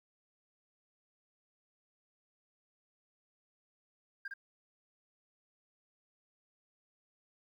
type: tone with echo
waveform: sine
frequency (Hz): 1600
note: G6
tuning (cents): +35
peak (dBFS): -36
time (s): 4.25-4.28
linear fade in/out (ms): 5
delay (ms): 59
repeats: 1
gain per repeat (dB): -3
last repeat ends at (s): 4.339
effects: tanh soft clip ceiling -37 dBFS + 12-bit